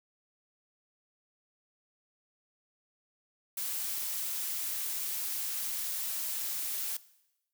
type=noise; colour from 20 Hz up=blue; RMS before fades=-35 dBFS; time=3.57-6.97 s; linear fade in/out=5 ms; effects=noise-tail reverb RT60 0.9 s tail -19 dB re dry